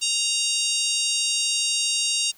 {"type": "harmonic tone with a mistuned harmonic", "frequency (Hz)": 932.3, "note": "A#5", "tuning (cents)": 0, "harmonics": [3, 4, 5, 6, 7, 8, 9, 10], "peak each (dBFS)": [-27, -28, -29, -30, -30, -31, -32, -32], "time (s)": [0.01, 2.32], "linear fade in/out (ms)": 20, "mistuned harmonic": 10, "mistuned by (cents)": 41, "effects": ["white hiss -54 dBFS RMS until 2.37 s"]}